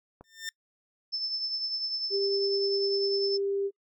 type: click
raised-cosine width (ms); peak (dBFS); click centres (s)
1; -33; 0.21
type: tone with exponential growth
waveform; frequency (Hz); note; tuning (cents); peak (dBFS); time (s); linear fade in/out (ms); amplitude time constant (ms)
15% pulse; 1800; A6; +39; -24; 0.24-0.49; 1; 54
type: tone with tremolo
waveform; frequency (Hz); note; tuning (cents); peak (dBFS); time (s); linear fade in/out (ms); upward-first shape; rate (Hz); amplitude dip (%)
sine; 5274; E8; 0; -27; 1.12-3.38; 20; triangle; 10; 55
type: tone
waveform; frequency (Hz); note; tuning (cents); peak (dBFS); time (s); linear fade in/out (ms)
sine; 396.8; G4; +21; -26; 2.1-3.71; 50
effects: noise-tail reverb RT60 0.1 s tail -26 dB re dry